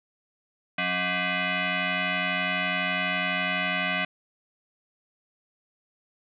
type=tone with frequency modulation; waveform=sine; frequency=271.5 Hz; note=C#4; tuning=36 cents flat; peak=-24 dBFS; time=0.78-4.05 s; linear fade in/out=5 ms; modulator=451 Hz; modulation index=6; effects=none